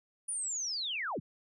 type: linear sweep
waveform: sine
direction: down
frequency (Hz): 9730 to 65.3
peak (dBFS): -33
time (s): 0.28-1.2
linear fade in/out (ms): 10
effects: none